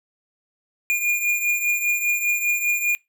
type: beating tone pair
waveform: square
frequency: 2422 / 2427 Hz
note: D#7 / D#7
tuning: -47 / -44 cents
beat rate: 5 Hz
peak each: -21 / -27 dBFS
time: 0.9-2.95 s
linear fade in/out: 0 ms
effects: noise-tail reverb RT60 0.2 s tail -22 dB re dry